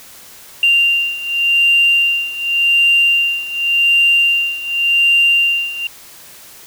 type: beating tone pair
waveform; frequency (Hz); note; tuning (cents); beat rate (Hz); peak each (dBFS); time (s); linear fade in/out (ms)
sine; 2782 / 2782.88; F7 / F7; -7 / -7; 0.88; -12 / -15; 0.63-5.87; 2
effects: tanh soft clip ceiling -3 dBFS + white hiss -39 dBFS RMS until 6.66 s